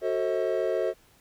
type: chord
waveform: triangle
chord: F# diminished seventh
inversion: none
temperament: just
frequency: 370 / 444 / 532.8 / 639.4 Hz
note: F#4 / A4 / C5 / Eb5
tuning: 0 / +16 / +31 / +47 cents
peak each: -28 dBFS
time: 0.01-0.94 s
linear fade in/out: 50 ms
effects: pink hiss -60 dBFS RMS until 1.2 s